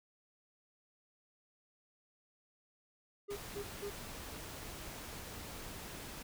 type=tone bursts; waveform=triangle; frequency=406 Hz; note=G#4; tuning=39 cents flat; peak=-37 dBFS; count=3; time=3.28-3.904 s; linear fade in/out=20 ms; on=88 ms; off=180 ms
type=noise; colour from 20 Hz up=pink; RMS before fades=-47 dBFS; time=3.3-6.23 s; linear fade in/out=10 ms
effects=none